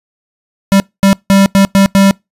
square tone bursts at uneven times, 196 Hz, G3, in tune, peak -5 dBFS, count 6, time 0.72-0.8 / 1.03-1.13 / 1.3-1.46 / 1.55-1.65 / 1.75-1.86 / 1.95-2.11 s, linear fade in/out 0 ms, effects noise-tail reverb RT60 0.2 s tail -26 dB re dry + resampled to 32000 Hz

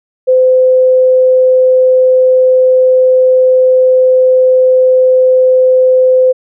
sine tone, 513 Hz, C5, 34 cents flat, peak -4 dBFS, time 0.27-6.33 s, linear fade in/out 20 ms, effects none

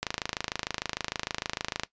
click train, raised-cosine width 0.2 ms, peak -11 dBFS, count 49, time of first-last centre 0.03-1.835 s, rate 26.6 Hz, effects noise-tail reverb RT60 0.1 s tail -17 dB re dry + resampled to 16000 Hz

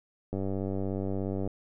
click train, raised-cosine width 2 ms, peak -20 dBFS, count 112, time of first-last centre 0.33-1.476 s, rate 96.9 Hz, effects none

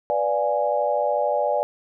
sine chord, B diminished seventh, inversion none, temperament equal, 493.9 / 587.3 / 698.5 / 830.6 Hz, B4 / D5 / F5 / Ab5, 0 / 0 / 0 / 0 cents, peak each -27 / -22 / -28 / -25 dBFS, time 0.1-1.63 s, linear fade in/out 0 ms, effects none

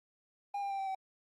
triangle tone with pitch steps, 807 / 796.8 / 786.7 / 776.8 / 767 Hz, G#5 / G5 / G5 / G5 / G5, -50 / +28 / +6 / -16 / -38 cents, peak -32 dBFS, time 0.54-0.95 s, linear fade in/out 5 ms, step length 82 ms, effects Opus 32 kbps

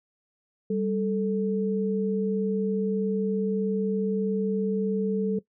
sine tone pair together, 196 / 439.2 Hz, G3 / A4, 0 / -3 cents, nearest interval octave + major second, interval 1397 cents, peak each -26 dBFS, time 0.7-5.39 s, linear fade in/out 5 ms, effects noise-tail reverb RT60 0.1 s tail -18 dB re dry

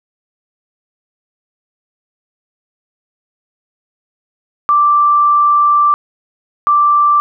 sine tone pair in turn, 1174 / 1174 Hz, D6 / D6, -1 / -1 cents, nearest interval unison, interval 0 cents, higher neither, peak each -7 dBFS, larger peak neither, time 4.69-5.94 / 6.67-7.2 s, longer first, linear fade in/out 0 ms, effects none

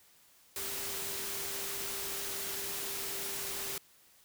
sine tone in noise, 394.6 Hz, G4, 11 cents sharp, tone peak -48 dBFS, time 0.56-3.78 s, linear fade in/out 2 ms, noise white, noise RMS -38 dBFS, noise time 0.56-3.78 s, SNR -13 dB, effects white hiss -63 dBFS RMS until 4.24 s

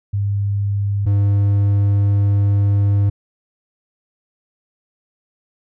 sine / triangle tone pair in turn, 100.8 / 100.8 Hz, G2 / G2, +49 / +49 cents, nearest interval unison, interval 0 cents, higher neither, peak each -16 / -10 dBFS, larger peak second, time 0.13-1.06 / 1.06-3.1 s, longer second, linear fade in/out 10 ms, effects none

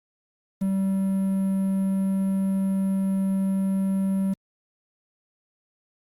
triangle tone with quantisation, 192.9 Hz, G3, 28 cents flat, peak -19 dBFS, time 0.61-4.34 s, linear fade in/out 10 ms, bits 8, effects Opus 48 kbps

